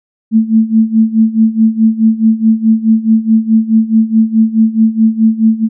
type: tone with tremolo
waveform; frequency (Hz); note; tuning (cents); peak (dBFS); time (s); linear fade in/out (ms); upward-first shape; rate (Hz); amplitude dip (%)
sine; 221.9; A3; +15; -3; 0.31-5.69; 50; sine; 4.7; 85
effects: none